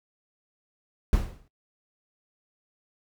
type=noise with exponential decay; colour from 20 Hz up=brown; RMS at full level=-21 dBFS; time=1.13-1.48 s; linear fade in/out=1 ms; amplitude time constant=74 ms; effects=noise-tail reverb RT60 0.1 s tail -20 dB re dry